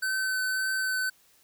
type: tone with vibrato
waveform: square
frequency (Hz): 1526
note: G6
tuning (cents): -47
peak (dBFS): -27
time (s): 0.02-1.1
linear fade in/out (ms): 10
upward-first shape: triangle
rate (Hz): 1.8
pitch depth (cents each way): 14
effects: white hiss -62 dBFS RMS until 1.43 s